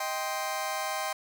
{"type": "chord", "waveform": "sawtooth", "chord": "C minor", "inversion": "first", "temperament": "just", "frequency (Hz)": [627.9, 784.9, 1046.5], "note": ["Eb5", "G5", "C6"], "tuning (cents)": [16, 2, 0], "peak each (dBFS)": [-32, -30, -31], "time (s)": [0, 1.13], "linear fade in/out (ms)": 5, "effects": []}